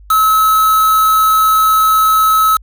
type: tone with quantisation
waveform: triangle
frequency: 1292 Hz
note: E6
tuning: 35 cents flat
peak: -6 dBFS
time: 0.1-2.57 s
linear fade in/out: 5 ms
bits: 3
effects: added 50 Hz sine -36 dBFS peak until 2.62 s